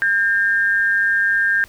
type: tone pair together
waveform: sine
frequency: 1603.6 / 1800 Hz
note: G6 / A6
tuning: +39 / +39 cents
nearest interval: major second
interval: 200 cents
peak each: -15 / -21 dBFS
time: 0.02-1.64 s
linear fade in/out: 0 ms
effects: pink hiss -47 dBFS RMS until 1.68 s